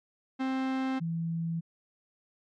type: tone pair in turn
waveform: 45% pulse / sine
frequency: 263.2 / 165.81 Hz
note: C4 / E3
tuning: +10 / +10 cents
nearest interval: minor sixth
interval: 800 cents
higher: first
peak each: -28 / -29 dBFS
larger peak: first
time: 0.39-1 / 1-1.61 s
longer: neither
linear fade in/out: 20 ms
effects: low-pass 3000 Hz 12 dB/octave + MP3 96 kbps